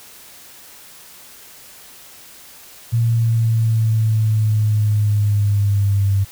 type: linear sweep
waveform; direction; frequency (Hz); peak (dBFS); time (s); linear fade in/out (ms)
sine; down; 116.54 to 98; -13; 2.92-6.25; 20
effects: white hiss -42 dBFS RMS until 6.31 s